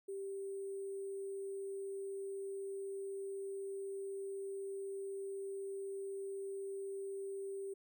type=tone with sample-and-hold; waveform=sine; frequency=392 Hz; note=G4; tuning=in tune; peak=-40 dBFS; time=0.08-7.74 s; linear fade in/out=10 ms; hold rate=8820 Hz; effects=none